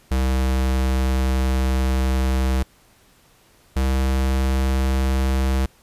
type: tone pair in turn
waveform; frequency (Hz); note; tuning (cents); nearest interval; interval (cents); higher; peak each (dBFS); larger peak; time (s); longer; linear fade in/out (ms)
square; 65.1 / 65.89; C2 / C2; -8 / +13; unison; 21; second; -18; neither; 0.11-2.63 / 3.76-5.66; first; 5
effects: pink hiss -55 dBFS RMS until 5.82 s + resampled to 32000 Hz